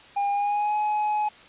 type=tone with pitch glide; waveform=triangle; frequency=807 to 843.7 Hz; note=G#5 to G#5; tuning=-50 to +27 cents; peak=-20 dBFS; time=0.16-1.29 s; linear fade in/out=10 ms; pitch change=+77 cents; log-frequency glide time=0.31-0.76 s; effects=white hiss -49 dBFS RMS until 1.48 s + resampled to 8000 Hz